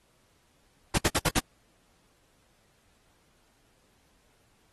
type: noise bursts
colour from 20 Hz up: pink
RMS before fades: -24 dBFS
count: 5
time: 0.94-1.394 s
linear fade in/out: 10 ms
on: 42 ms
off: 61 ms
effects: pink hiss -67 dBFS RMS until 4.72 s + AAC 32 kbps